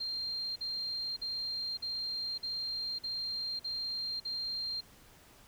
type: tone bursts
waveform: sine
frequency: 4186 Hz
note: C8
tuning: in tune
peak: -34 dBFS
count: 8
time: 0-4.809 s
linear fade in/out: 10 ms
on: 560 ms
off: 47 ms
effects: pink hiss -59 dBFS RMS until 5.47 s